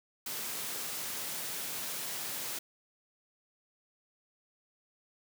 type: high-pass noise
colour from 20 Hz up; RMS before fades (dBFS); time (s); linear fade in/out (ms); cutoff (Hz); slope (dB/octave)
white; -38; 0.26-2.59; 5; 110; 96
effects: none